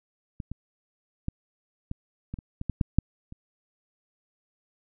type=clicks; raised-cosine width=5 ms; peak=-22 / -22 / -16 / -20 / -21 / -26 / -20 / -15 / -9 / -6 / -29 dBFS; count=11; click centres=0.402 / 0.516 / 1.284 / 1.914 / 2.34 / 2.388 / 2.614 / 2.697 / 2.812 / 2.986 / 3.324 s; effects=none